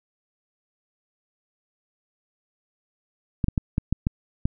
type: clicks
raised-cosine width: 5 ms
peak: -9 dBFS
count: 7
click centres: 3.442 / 3.484 / 3.578 / 3.781 / 3.926 / 4.069 / 4.455 s
effects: none